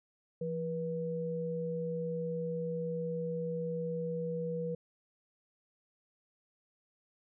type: tone pair together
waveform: sine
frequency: 168.7 / 484.9 Hz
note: E3 / B4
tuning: +40 / -32 cents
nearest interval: octave + tritone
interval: 1828 cents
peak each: -37 / -35 dBFS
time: 0.41-4.75 s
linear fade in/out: 5 ms
effects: none